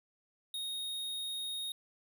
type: tone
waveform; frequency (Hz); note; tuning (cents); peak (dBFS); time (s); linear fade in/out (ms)
square; 3729; A#7; 0; -37; 0.54-1.72; 2
effects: none